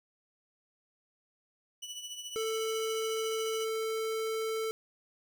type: tone with tremolo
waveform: 25% pulse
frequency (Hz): 2960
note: F#7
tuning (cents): 0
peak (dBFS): -34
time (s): 1.82-3.65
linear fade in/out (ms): 10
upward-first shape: triangle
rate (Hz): 14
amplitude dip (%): 65
type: tone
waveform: square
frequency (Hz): 443.2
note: A4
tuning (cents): +13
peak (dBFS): -32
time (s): 2.36-4.71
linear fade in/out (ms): 0
effects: none